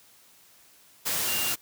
sine tone in noise, 2794 Hz, F7, in tune, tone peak -32 dBFS, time 1.27-1.53 s, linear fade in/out 20 ms, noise white, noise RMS -28 dBFS, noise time 1.05-1.56 s, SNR -7 dB, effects white hiss -57 dBFS RMS until 1.61 s + high-pass 60 Hz 12 dB/octave

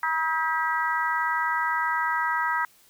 harmonic tone with a mistuned harmonic, 319.4 Hz, D#4, 45 cents sharp, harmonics 3 / 4 / 5 / 6, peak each -27 / -28 / -29 / -30 dBFS, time 0.03-2.65 s, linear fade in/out 2 ms, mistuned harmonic 6, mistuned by +30 cents, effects white hiss -58 dBFS RMS until 2.89 s

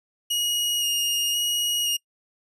sawtooth tone with vibrato, 2871 Hz, F7, 47 cents sharp, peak -19 dBFS, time 0.3-1.97 s, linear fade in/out 10 ms, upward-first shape square, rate 0.96 Hz, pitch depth 12 cents each way, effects noise-tail reverb RT60 0.1 s tail -24 dB re dry + resampled to 32000 Hz

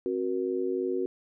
sine tone with amplitude modulation, 370 Hz, F#4, in tune, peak -22 dBFS, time 0.06-1.06 s, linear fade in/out 0 ms, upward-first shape sine, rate 103 Hz, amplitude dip 100%, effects none

